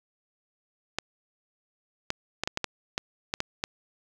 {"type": "clicks", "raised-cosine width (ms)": 0.2, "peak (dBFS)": -10, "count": 10, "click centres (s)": [0.986, 2.104, 2.436, 2.475, 2.574, 2.643, 2.979, 3.339, 3.404, 3.639], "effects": ["8-bit"]}